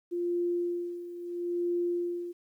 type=tone with tremolo; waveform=sine; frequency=348.9 Hz; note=F4; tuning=2 cents flat; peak=-26 dBFS; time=0.11-2.33 s; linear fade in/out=20 ms; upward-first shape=sine; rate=0.75 Hz; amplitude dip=75%; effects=11-bit